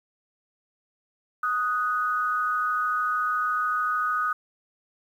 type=tone pair together; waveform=sine; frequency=1246.4 / 1480 Hz; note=D#6 / F#6; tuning=+3 / 0 cents; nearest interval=minor third; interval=297 cents; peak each=-24 / -28 dBFS; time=1.43-4.33 s; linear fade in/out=5 ms; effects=9-bit